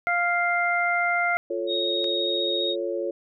harmonic tone, 698.5 Hz, F5, in tune, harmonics 1 / 2 / 3, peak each -25 / -25 / -25 dBFS, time 0.07-1.37 s, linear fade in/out 0 ms
sine chord, F augmented, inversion none, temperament equal, 349.2 / 440 / 554.4 Hz, F4 / A4 / C#5, 0 / 0 / 0 cents, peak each -29 / -31 / -29 dBFS, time 1.5-3.11 s, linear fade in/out 5 ms
sine tone with vibrato, 3748 Hz, A#7, 9 cents sharp, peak -25 dBFS, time 1.67-2.76 s, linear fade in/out 50 ms, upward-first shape sine, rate 15 Hz, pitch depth 10 cents each way
click, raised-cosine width 0.2 ms, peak -22 dBFS, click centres 2.043 s
effects none

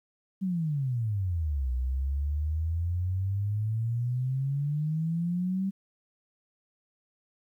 sine exponential two-way sweep, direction down then up, 196 to 61.74 to 196 Hz, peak -26 dBFS, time 0.41-5.71 s, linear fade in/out 20 ms, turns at 1.72 s, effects 11-bit

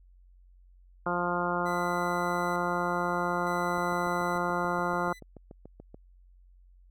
harmonic tone, 175.7 Hz, F3, 11 cents sharp, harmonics 1 / 2 / 3 / 4 / 5 / 6 / 7 / 8, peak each -35 / -35 / -35 / -35 / -35 / -35 / -35 / -35 dBFS, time 1.06-5.13 s, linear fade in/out 5 ms
sawtooth tone with tremolo, 2000 Hz, B6, 21 cents sharp, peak -39 dBFS, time 1.65-5.2 s, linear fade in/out 20 ms, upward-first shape square, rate 0.55 Hz, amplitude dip 55%
click train, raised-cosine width 2 ms, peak -32 dBFS, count 16, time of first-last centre 3.78-5.945 s, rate 6.93 Hz
effects added 45 Hz sine -54 dBFS peak until 6.9 s

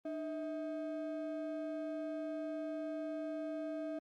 triangle ring-modulated tone, 473.7 Hz, A#4, 28 cents sharp, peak -33 dBFS, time 0.05-3.99 s, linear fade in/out 5 ms, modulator 171 Hz, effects Opus 32 kbps

